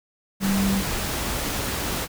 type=tone in noise; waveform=sine; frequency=196 Hz; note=G3; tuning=in tune; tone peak=-20 dBFS; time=0.4-0.83 s; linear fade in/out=50 ms; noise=pink; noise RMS=-27 dBFS; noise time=0.4-2.08 s; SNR=+4 dB; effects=none